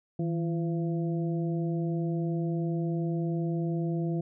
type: harmonic tone with a mistuned harmonic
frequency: 170 Hz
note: F3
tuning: 46 cents flat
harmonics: 1 / 2 / 3 / 4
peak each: -28 / -33 / -43 / -42 dBFS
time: 0.19-4.21 s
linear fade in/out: 5 ms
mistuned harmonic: 1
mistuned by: -75 cents
effects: none

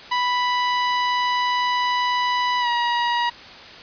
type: tone with pitch glide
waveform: sawtooth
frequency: 987.8 to 954.7 Hz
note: B5 to A#5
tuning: 0 to +41 cents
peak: -15 dBFS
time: 0.11-3.3 s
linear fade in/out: 10 ms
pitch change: -59 cents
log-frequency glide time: 2.6-2.68 s
effects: white hiss -40 dBFS RMS until 3.82 s + resampled to 11025 Hz

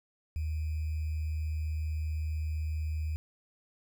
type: tone with sample-and-hold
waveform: sine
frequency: 77.78 Hz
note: D#2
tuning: in tune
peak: -30 dBFS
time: 0.36-3.16 s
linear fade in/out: 0 ms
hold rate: 2450 Hz
effects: none

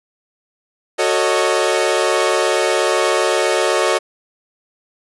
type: chord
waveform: sawtooth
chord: D# half-diminished seventh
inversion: first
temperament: equal with one note detuned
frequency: 370 / 446.7 / 554.4 / 622.3 Hz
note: F#4 / A4 / C#5 / D#5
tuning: 0 / +26 / 0 / 0 cents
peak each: -16 dBFS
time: 0.98-3.99 s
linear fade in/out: 20 ms
effects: resampled to 24000 Hz

